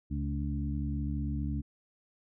harmonic tone with a mistuned harmonic, 72.1 Hz, D2, 31 cents flat, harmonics 1 / 2 / 3 / 4, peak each -33 / -36 / -38 / -39 dBFS, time 0.1-1.62 s, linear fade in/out 20 ms, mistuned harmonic 2, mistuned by -36 cents, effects none

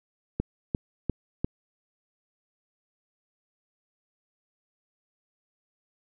click train, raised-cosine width 3 ms, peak -13 dBFS, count 4, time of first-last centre 0.4-1.445 s, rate 2.87 Hz, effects none

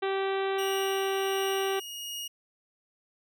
harmonic tone, 388.2 Hz, G4, 17 cents flat, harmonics 1 / 2 / 3 / 4 / 5 / 6 / 7 / 8 / 9 / 10, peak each -28 / -34 / -38 / -40 / -42 / -44 / -45 / -46 / -47 / -48 dBFS, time 0.02-1.8 s, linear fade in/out 10 ms
sawtooth tone with tremolo, 2872 Hz, F7, 48 cents sharp, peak -31 dBFS, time 0.58-2.28 s, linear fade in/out 10 ms, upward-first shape triangle, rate 1.4 Hz, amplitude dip 45%
effects none

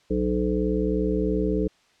harmonic tone with a mistuned harmonic, 61.5 Hz, B1, 7 cents flat, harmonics 1 / 3 / 5 / 7 / 8, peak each -28 / -27 / -27 / -26 / -32 dBFS, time 0.1-1.68 s, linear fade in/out 10 ms, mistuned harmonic 8, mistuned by +61 cents, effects white hiss -61 dBFS RMS until 2 s + low-pass 5000 Hz 12 dB/octave

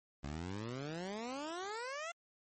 15% pulse exponential sweep, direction up, 67.6 to 698.5 Hz, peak -34 dBFS, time 0.23-2.12 s, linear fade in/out 10 ms, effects MP3 32 kbps

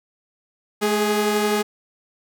sawtooth tone pair together, 213.5 / 415.3 Hz, G#3 / G#4, +48 / 0 cents, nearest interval octave, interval 1152 cents, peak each -19 / -16 dBFS, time 0.81-1.63 s, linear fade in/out 20 ms, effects none

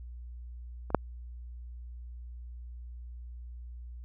clicks, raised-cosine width 1 ms, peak -26 / -7 dBFS, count 2, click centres 0.904 / 0.947 s, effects added 60 Hz sine -41 dBFS peak until 4.04 s

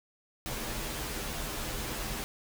pink noise with comb filter, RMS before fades -36 dBFS, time 0.46-2.24 s, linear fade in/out 0 ms, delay 11 ms, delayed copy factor -0.7, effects none

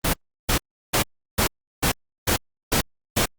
pink noise bursts, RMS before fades -20 dBFS, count 8, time 0.04-3.258 s, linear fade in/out 10 ms, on 96 ms, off 350 ms, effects Opus 32 kbps

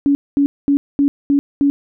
sine tone bursts, 282.6 Hz, C#4, 34 cents sharp, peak -10 dBFS, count 6, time 0.06-1.7 s, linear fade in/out 0 ms, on 90 ms, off 220 ms, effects none

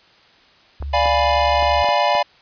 sine tone, 70.3 Hz, C#2, 25 cents sharp, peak -24 dBFS, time 0.8-1.83 s, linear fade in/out 5 ms
clicks, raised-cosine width 1 ms, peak -18 dBFS, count 6, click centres 0.825 / 1.058 / 1.626 / 1.844 / 1.888 / 2.151 s
square chord, D diminished seventh, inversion none, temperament equal, 587.3 / 698.5 / 830.6 / 987.8 Hz, D5 / F5 / Ab5 / Cb6, 0 / 0 / 0 / 0 cents, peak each -21 dBFS, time 0.93-2.23 s, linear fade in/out 10 ms
effects white hiss -51 dBFS RMS until 2.41 s + resampled to 11025 Hz

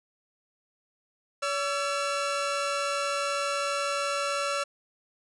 sawtooth tone pair together, 567.9 / 1346 Hz, C#5 / E6, +42 / +36 cents, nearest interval octave + minor third, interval 1494 cents, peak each -26 dBFS, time 1.42-4.64 s, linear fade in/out 10 ms, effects resampled to 22050 Hz

